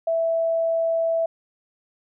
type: tone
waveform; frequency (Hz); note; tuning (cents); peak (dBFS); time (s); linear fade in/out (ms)
sine; 659.3; E5; 0; -19; 0.07-1.26; 5
effects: none